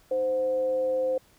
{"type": "tone with frequency modulation", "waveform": "sine", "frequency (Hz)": 520, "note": "C5", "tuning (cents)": -11, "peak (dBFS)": -23, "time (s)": [0.11, 1.18], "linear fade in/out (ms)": 5, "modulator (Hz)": 212, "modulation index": 0.25, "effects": ["pink hiss -60 dBFS RMS until 1.38 s"]}